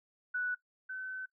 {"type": "tone pair in turn", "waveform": "sine", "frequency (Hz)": [1480, 1521.6], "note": ["F#6", "F#6"], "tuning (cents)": [0, 48], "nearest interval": "unison", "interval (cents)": 48, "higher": "second", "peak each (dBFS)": [-31, -38], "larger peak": "first", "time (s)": [[0.34, 0.55], [0.89, 1.26]], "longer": "second", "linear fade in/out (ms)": 10, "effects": ["noise-tail reverb RT60 0.1 s tail -18 dB re dry"]}